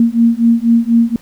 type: beating tone pair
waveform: sine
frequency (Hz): 230 / 234.1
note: A#3 / A#3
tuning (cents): -23 / +8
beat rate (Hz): 4.1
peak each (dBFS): -11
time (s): 0-1.16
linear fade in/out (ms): 2
effects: pink hiss -46 dBFS RMS until 1.21 s